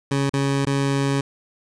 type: tone with dropouts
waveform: 20% pulse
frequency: 138.59 Hz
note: C#3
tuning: in tune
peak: -14 dBFS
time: 0.11-1.21 s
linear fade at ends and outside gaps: 5 ms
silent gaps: 0.296-0.335 / 0.652-0.667 s
effects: resampled to 22050 Hz + 8-bit